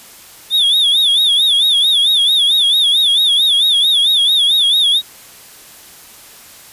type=tone with vibrato; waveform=triangle; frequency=3520 Hz; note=A7; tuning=in tune; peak=-8 dBFS; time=0.5-5.02 s; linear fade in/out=50 ms; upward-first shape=sine; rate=4.5 Hz; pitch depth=130 cents each way; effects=white hiss -39 dBFS RMS until 6.72 s + resampled to 32000 Hz